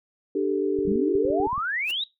sine chord, D suspended fourth, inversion none, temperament equal with one note detuned, 296.2 / 392 / 440 Hz, D4 / G4 / A4, +15 / 0 / 0 cents, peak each -26 / -24 / -27 dBFS, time 0.35-1.47 s, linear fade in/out 5 ms
clicks, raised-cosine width 5 ms, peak -27 dBFS, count 12, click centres 0.789 / 0.853 / 0.883 / 0.917 / 0.957 / 1.153 / 1.252 / 1.303 / 1.401 / 1.472 / 1.53 / 1.579 s
sine exponential sweep, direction up, 183 to 3927 Hz, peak -24 dBFS, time 0.87-2.04 s, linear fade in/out 5 ms
white noise with exponential growth, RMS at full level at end -36 dBFS, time 1.82-1.91 s, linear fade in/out 1 ms, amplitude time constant 18 ms
effects noise-tail reverb RT60 0.2 s tail -19 dB re dry + MP3 96 kbps

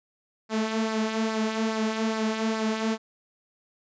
sawtooth tone with flanger, 220.4 Hz, A3, 3 cents sharp, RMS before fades -27 dBFS, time 0.49-2.98 s, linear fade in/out 50 ms, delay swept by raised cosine 0.3 to 4.4 ms, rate 2.4 Hz, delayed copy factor -0.5, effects resampled to 16000 Hz

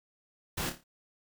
pink noise with echo, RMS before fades -34 dBFS, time 0.57-0.7 s, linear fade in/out 10 ms, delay 28 ms, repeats 5, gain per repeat -7 dB, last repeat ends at 0.84 s, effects none

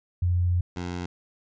sine / 15% pulse tone pair in turn, 88.6 / 88.6 Hz, F2 / F2, +25 / +25 cents, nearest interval unison, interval 0 cents, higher neither, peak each -20 / -24 dBFS, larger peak first, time 0.22-0.61 / 0.76-1.06 s, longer first, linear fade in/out 5 ms, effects resampled to 16000 Hz

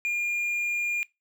triangle tone, 2413 Hz, D7, 46 cents sharp, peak -23 dBFS, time 0.05-1.03 s, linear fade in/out 0 ms, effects noise-tail reverb RT60 0.2 s tail -22 dB re dry

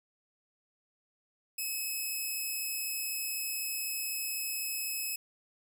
5% pulse tone, 2576 Hz, E7, 41 cents flat, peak -24 dBFS, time 1.58-5.16 s, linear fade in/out 5 ms, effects none

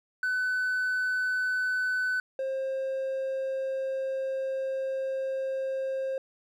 triangle tone pair in turn, 1505 / 532.1 Hz, F#6 / C5, +29 / +29 cents, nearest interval octave + tritone, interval 1800 cents, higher first, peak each -23 / -26 dBFS, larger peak first, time 0.23-2.2 / 2.39-6.18 s, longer second, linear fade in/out 2 ms, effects tanh soft clip ceiling -20 dBFS

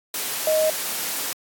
sine tone in noise, 625 Hz, D#5, 8 cents sharp, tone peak -17 dBFS, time 0.47-0.7 s, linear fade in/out 2 ms, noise white, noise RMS -27 dBFS, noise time 0.14-1.33 s, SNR +7 dB, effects high-pass 200 Hz 12 dB/octave + AAC 64 kbps

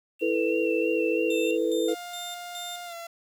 sine tone with vibrato, 2713 Hz, E7, 49 cents sharp, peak -32 dBFS, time 0.19-1.58 s, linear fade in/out 50 ms, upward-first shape sine, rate 3.1 Hz, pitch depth 32 cents each way
sine chord, E suspended fourth, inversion none, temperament equal, 329.6 / 440 / 493.9 Hz, E4 / A4 / B4, 0 / 0 / 0 cents, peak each -27 dBFS, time 0.21-1.95 s, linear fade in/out 20 ms
sawtooth tone with tremolo, 3600 Hz, A7, 39 cents sharp, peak -33 dBFS, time 1.3-2.93 s, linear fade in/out 5 ms, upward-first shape square, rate 2.4 Hz, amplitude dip 75%
sawtooth tone with pitch glide, 704 to 678.4 Hz, F5 to E5, +14 to +50 cents, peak -33 dBFS, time 1.88-3.07 s, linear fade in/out 5 ms, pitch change -64 cents, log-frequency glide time 2.85-2.94 s
effects 9-bit

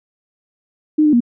sine tone with pitch steps, 305.9 / 300.7 / 238.5 Hz, D#4 / D4 / A#3, -29 / +41 / +40 cents, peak -9 dBFS, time 0.98-1.205 s, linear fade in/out 10 ms, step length 75 ms, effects none

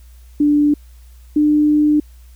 sine tone pair in turn, 293.7 / 299.2 Hz, D4 / D4, 0 / +32 cents, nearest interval unison, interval 32 cents, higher second, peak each -10 dBFS, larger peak neither, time 0.4-0.74 / 1.36-2 s, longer second, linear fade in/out 5 ms, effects added 60 Hz sine -39 dBFS peak until 2.35 s + white hiss -55 dBFS RMS until 2.35 s

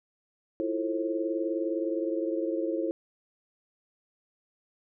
sine chord, F major seventh, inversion third, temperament equal with one note detuned, 329.6 / 349.2 / 440 / 535.8 Hz, E4 / F4 / A4 / C5, 0 / 0 / 0 / +41 cents, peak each -30 / -35 / -35 / -33 dBFS, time 0.6-2.91 s, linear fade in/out 0 ms, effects none

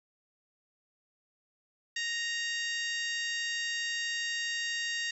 harmonic tone, 932.3 Hz, A#5, in tune, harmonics 2 / 3 / 4 / 5 / 6 / 7 / 8, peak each -34 / -38 / -40 / -42 / -44 / -45 / -46 dBFS, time 1.96-5.11 s, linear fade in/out 5 ms, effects 11-bit

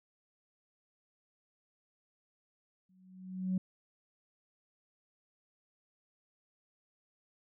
sine tone with exponential growth, 186 Hz, F#3, 9 cents sharp, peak -26 dBFS, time 2.89-3.58 s, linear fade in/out 5 ms, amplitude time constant 150 ms, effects tanh soft clip ceiling -25 dBFS

